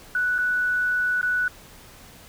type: tone with dropouts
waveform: sine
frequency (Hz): 1480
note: F#6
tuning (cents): 0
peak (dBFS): -20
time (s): 0.15-1.48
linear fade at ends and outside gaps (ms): 2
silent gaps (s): 0.382-0.386 / 1.213-1.229
effects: pink hiss -47 dBFS RMS until 2.28 s